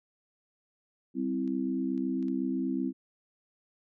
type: chord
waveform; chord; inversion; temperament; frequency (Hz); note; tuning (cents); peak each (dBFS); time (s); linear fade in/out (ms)
sine; C major; second; equal; 196 / 261.6 / 329.6; G3 / C4 / E4; 0 / 0 / 0; -35 / -30 / -34; 1.14-2.93; 50
type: clicks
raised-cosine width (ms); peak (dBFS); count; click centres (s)
0.2; -39; 4; 1.477 / 1.978 / 2.227 / 2.283
effects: none